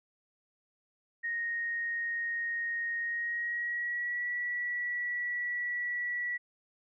sine tone with pitch glide, 1864.7 to 1943.9 Hz, A#6 to B6, 0 to -28 cents, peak -31 dBFS, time 1.23-6.38 s, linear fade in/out 20 ms, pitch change +72 cents, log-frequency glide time 3-4.28 s, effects none

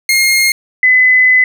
sawtooth / sine tone pair in turn, 2136 / 2016 Hz, C7 / B6, +35 / +35 cents, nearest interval minor second, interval 100 cents, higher first, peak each -5 dBFS, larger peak neither, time 0.09-0.52 / 0.83-1.44 s, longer second, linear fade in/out 2 ms, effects none

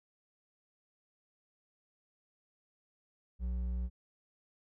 triangle tone with hard clipping, 60.8 Hz, B1, 26 cents flat, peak -34 dBFS, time 3.39-3.9 s, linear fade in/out 50 ms, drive 9 dB, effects none

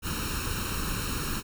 pink noise with comb filter, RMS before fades -31 dBFS, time 0.02-1.43 s, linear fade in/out 50 ms, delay 0.73 ms, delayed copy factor +0.8, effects none

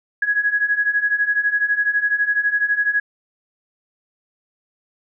sine beating tone pair, 1661.2 / 1673.2 Hz, G#6 / G#6, 0 / +12 cents, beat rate 12 Hz, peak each -21 / -18 dBFS, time 0.22-3 s, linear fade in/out 5 ms, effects none

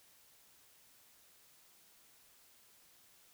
silence, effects white hiss -65 dBFS RMS until 3.33 s

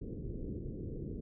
pink low-pass noise, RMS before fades -41 dBFS, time 0.01-1.21 s, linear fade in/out 10 ms, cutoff 460 Hz, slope 48 dB/octave, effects none

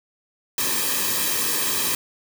white noise with comb filter, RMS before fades -23 dBFS, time 0.58-1.95 s, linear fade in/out 2 ms, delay 1.4 ms, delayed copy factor -0.75, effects none

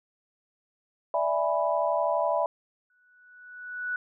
sine chord, E dominant seventh, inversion third, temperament equal, 587.3 / 659.3 / 830.6 / 987.8 Hz, D5 / E5 / G#5 / B5, 0 / 0 / 0 / 0 cents, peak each -28 / -27 / -32 / -29 dBFS, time 1.14-2.46 s, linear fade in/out 2 ms
sine tone with exponential growth, 1477 Hz, F#6, 3 cents flat, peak -26 dBFS, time 2.9-3.96 s, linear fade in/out 2 ms, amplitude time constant 230 ms
effects none

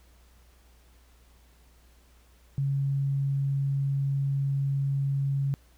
sine tone, 138.3 Hz, C#3, 4 cents flat, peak -24 dBFS, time 2.58-5.54 s, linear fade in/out 0 ms, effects added 60 Hz sine -56 dBFS peak until 5.77 s + pink hiss -63 dBFS RMS until 5.77 s

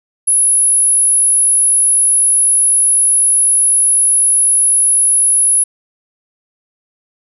sine tone, 10548 Hz, E9, in tune, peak -8 dBFS, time 0.27-5.64 s, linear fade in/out 10 ms, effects none

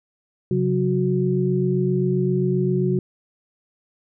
sine tone cluster, 135.6 / 183.2 / 366.9 Hz, C#3 / F#3 / F#4, -38 / -17 / -15 cents, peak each -22 dBFS, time 0.51-2.99 s, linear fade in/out 2 ms, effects none

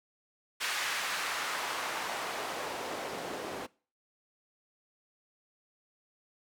white noise with band-pass filter sweep, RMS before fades -36 dBFS, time 0.6-3.67 s, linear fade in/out 20 ms, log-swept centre 1900 to 380 Hz, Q 0.93, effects noise-tail reverb RT60 0.4 s tail -23 dB re dry

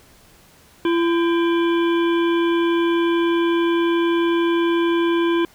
harmonic tone with a mistuned harmonic, 338.9 Hz, E4, 48 cents sharp, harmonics 1 / 3 / 5 / 7 / 9 / 10, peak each -16 / -26 / -30 / -33 / -35 / -36 dBFS, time 0.85-5.45 s, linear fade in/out 2 ms, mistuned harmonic 5, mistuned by -110 cents, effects pink hiss -51 dBFS RMS until 5.54 s

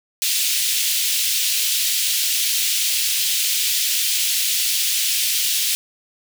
pink high-pass noise, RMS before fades -20 dBFS, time 0.22-5.75 s, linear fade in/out 0 ms, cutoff 2800 Hz, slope 24 dB/octave, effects none

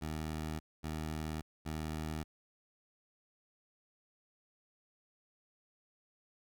15% pulse tone bursts, 78 Hz, D#2, 5 cents sharp, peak -31 dBFS, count 3, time 0.01-2.24 s, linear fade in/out 20 ms, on 590 ms, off 230 ms, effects none

